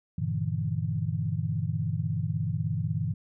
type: chord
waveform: sine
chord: E half-diminished seventh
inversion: first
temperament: just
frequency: 98.89 / 118.67 / 148.33 / 164.81 Hz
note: G2 / Bb2 / D3 / E3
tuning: +16 / +31 / +18 / 0 cents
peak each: -32 dBFS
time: 0.18-3.14 s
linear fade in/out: 5 ms
effects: none